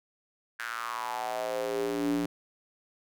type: tone with high-pass filter sweep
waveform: square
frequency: 58 Hz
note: A#1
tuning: 8 cents flat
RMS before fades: -32 dBFS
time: 0.59-2.26 s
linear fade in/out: 5 ms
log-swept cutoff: 1600 to 240 Hz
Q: 5.1
effects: none